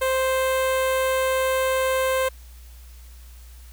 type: tone with notch filter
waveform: sawtooth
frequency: 523.3 Hz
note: C5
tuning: in tune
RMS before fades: -22 dBFS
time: 0.01-2.29 s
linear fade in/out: 10 ms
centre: 5200 Hz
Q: 1.4
effects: added 60 Hz sine -41 dBFS peak until 3.72 s + white hiss -53 dBFS RMS until 3.72 s